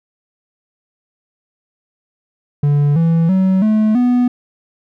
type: tone with pitch steps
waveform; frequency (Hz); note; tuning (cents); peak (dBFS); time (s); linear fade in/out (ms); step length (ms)
triangle; 144.8 / 165.37 / 188.87 / 215.7 / 246.4; D3 / E3 / F#3 / A3 / B3; -24 / +6 / +36 / -34 / -4; -8; 2.63-4.28; 5; 330
effects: none